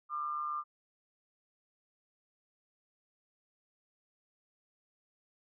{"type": "tone with amplitude modulation", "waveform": "sine", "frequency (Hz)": 1199, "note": "D6", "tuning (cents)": 36, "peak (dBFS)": -31, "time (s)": [0.09, 0.64], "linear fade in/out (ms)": 50, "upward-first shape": "sine", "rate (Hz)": 147, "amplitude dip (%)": 55, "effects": []}